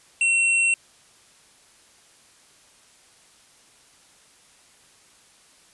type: tone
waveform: square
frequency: 2720 Hz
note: F7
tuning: 46 cents flat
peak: -18 dBFS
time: 0.21-0.74 s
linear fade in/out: 2 ms
effects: white hiss -55 dBFS RMS until 5.73 s + resampled to 24000 Hz